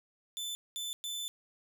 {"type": "tone bursts at uneven times", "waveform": "sawtooth", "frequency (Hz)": 3520, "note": "A7", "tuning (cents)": 0, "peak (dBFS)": -33, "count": 3, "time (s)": [[0.37, 0.55], [0.76, 0.93], [1.04, 1.28]], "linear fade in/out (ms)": 0, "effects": []}